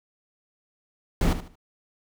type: noise with echo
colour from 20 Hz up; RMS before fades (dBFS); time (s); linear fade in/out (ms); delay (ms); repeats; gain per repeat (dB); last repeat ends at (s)
brown; -21; 1.21-1.33; 2; 75; 3; -11; 1.555
effects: none